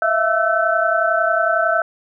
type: tone cluster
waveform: sine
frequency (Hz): 647 / 678 / 1327 / 1518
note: E5 / E5 / E6 / F#6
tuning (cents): -32 / +49 / +11 / +44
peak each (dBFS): -20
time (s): 0.02-1.82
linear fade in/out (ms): 2
effects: none